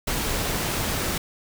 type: noise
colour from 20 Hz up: pink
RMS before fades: -26 dBFS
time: 0.07-1.18 s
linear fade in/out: 5 ms
effects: none